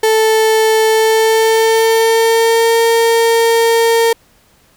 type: tone with pitch glide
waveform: 35% pulse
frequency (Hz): 440 to 459.2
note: A4 to A#4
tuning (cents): 0 to -26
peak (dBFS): -7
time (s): 0.03-4.13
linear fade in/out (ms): 5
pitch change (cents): +74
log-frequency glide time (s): 0.88-2.79
effects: pink hiss -51 dBFS RMS until 4.76 s